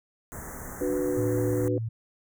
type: band-stop noise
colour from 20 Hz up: pink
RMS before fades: -39 dBFS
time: 0.32-1.68 s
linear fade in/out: 0 ms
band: 2000 to 6100 Hz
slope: 96 dB/octave
type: chord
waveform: sine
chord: B minor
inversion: first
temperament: equal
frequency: 293.7 / 370 / 493.9 Hz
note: D4 / F#4 / B4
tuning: 0 / 0 / 0 cents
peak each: -29 dBFS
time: 0.81-1.78 s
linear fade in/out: 2 ms
type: tone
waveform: sine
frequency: 112.9 Hz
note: A2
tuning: 45 cents sharp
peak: -28 dBFS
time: 1.17-1.89 s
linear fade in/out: 10 ms
effects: none